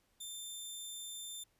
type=tone; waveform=15% pulse; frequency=3574 Hz; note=A7; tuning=26 cents sharp; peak=-36 dBFS; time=0.2-1.44 s; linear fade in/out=10 ms; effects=pink hiss -75 dBFS RMS until 1.59 s + resampled to 32000 Hz